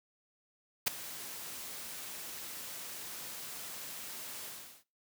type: noise with ADSR envelope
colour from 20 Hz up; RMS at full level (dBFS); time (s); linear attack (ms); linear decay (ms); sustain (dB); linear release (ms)
white; -26; 0.86-4.84; 15; 9; -18; 390
effects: noise-tail reverb RT60 0.3 s tail -22 dB re dry + high-pass 100 Hz 12 dB/octave